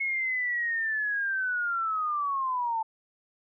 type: linear sweep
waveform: sine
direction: down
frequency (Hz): 2182 to 877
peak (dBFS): -26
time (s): 0-2.83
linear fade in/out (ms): 10
effects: none